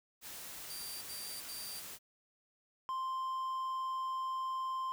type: noise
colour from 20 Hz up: white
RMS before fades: -47 dBFS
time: 0.21-1.99 s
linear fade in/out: 50 ms
type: tone bursts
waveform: 20% pulse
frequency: 4699 Hz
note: D8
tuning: in tune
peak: -38 dBFS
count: 3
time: 0.7-1.796 s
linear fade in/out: 2 ms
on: 310 ms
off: 83 ms
type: tone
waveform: triangle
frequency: 1046.5 Hz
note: C6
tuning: in tune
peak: -33 dBFS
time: 2.89-4.92 s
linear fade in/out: 0 ms
effects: none